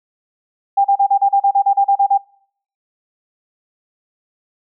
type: tone bursts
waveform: sine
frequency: 795 Hz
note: G5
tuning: 24 cents sharp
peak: -9 dBFS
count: 13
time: 0.77-2.178 s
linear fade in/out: 10 ms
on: 76 ms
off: 35 ms
effects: noise-tail reverb RT60 0.6 s tail -24 dB re dry